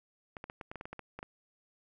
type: clicks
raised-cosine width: 0.5 ms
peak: -27 dBFS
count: 12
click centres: 0.368 / 0.441 / 0.499 / 0.612 / 0.715 / 0.757 / 0.811 / 0.855 / 0.93 / 0.993 / 1.19 / 1.229 s
effects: none